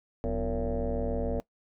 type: tone with frequency modulation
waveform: sine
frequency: 246.9 Hz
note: B3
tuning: in tune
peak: -26 dBFS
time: 0.24-1.4 s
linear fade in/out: 0 ms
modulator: 107 Hz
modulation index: 3.5
effects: noise-tail reverb RT60 0.1 s tail -21 dB re dry + tanh soft clip ceiling -22 dBFS